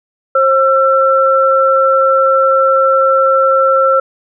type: tone pair together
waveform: sine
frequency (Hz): 534 / 1344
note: C5 / E6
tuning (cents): +35 / +33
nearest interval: octave + major third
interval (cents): 1598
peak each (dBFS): -10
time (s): 0.35-4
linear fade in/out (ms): 5
effects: none